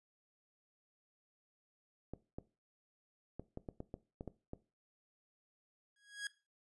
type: clicks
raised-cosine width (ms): 2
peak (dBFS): -30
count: 10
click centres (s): 2.136 / 2.385 / 3.396 / 3.574 / 3.688 / 3.804 / 3.941 / 4.209 / 4.277 / 4.534
type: tone with exponential growth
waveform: sawtooth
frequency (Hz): 1652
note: G#6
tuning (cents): -10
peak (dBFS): -33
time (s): 5.96-6.27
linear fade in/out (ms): 2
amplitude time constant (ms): 66
effects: noise-tail reverb RT60 0.3 s tail -18 dB re dry + resampled to 24000 Hz